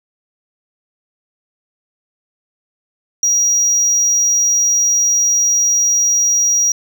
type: tone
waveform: sine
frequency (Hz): 5740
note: F8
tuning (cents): +47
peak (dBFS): -8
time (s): 3.23-6.72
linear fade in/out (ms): 2
effects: tanh soft clip ceiling -10 dBFS + 8-bit